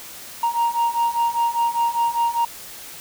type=beating tone pair; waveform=sine; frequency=932.3 / 937.3 Hz; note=A#5 / A#5; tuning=0 / +9 cents; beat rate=5 Hz; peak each=-20 / -18 dBFS; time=0.43-2.45 s; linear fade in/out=5 ms; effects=tanh soft clip ceiling -15 dBFS + white hiss -38 dBFS RMS until 3 s